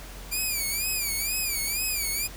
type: tone with vibrato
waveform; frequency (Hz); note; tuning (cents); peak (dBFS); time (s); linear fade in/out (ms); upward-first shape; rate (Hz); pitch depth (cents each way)
5% pulse; 2364; D7; +11; -17; 0.31-2.28; 20; sine; 2.1; 130
effects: added 45 Hz sine -41 dBFS peak until 2.36 s + pink hiss -44 dBFS RMS until 2.36 s